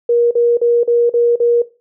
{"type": "tone bursts", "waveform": "sine", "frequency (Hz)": 474.3, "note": "A#4", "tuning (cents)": 30, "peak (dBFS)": -9, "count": 6, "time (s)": [0.09, 1.62], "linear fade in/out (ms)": 5, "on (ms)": 220, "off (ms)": 42, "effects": ["noise-tail reverb RT60 0.3 s tail -17 dB re dry"]}